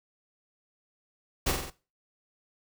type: noise with echo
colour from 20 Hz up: pink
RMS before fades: -26 dBFS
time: 1.46-1.52 s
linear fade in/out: 10 ms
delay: 46 ms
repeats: 4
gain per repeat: -4 dB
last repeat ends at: 1.704 s
effects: noise-tail reverb RT60 0.3 s tail -17 dB re dry